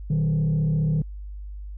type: tone with frequency modulation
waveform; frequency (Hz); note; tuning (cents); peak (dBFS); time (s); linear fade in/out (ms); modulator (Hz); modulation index
sine; 154.1; D#3; -16; -17; 0.1-1.02; 5; 34.8; 0.55
effects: tanh soft clip ceiling -18 dBFS + added 50 Hz sine -33 dBFS peak until 1.77 s